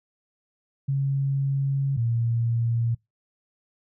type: tone pair in turn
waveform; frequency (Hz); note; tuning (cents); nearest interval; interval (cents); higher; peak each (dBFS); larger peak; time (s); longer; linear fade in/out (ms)
sine; 137.5 / 116.48; C#3 / A#2; -14 / -1; minor third; 287; first; -21; neither; 0.88-1.97 / 1.97-2.95; first; 10
effects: noise-tail reverb RT60 0.2 s tail -25 dB re dry